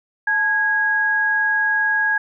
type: tone pair together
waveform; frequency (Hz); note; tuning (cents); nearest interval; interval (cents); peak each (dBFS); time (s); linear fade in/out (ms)
sine; 872.3 / 1650; A5 / G#6; -15 / -12; major seventh; 1103; -25 / -16; 0.27-2.18; 5
effects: none